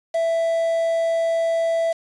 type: tone with quantisation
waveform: triangle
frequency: 662 Hz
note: E5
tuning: 7 cents sharp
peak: -16 dBFS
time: 0.14-1.93 s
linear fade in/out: 10 ms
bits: 6
effects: resampled to 22050 Hz